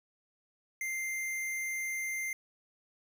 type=tone; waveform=square; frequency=2093 Hz; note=C7; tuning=in tune; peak=-34 dBFS; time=0.81-2.33 s; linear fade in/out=2 ms; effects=none